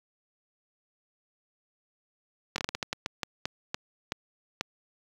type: slowing click train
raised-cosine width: 0.2 ms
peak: -12 dBFS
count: 14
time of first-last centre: 2.56-4.61 s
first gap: 21 ms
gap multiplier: 1.3
effects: high-pass 60 Hz 12 dB/octave + 8-bit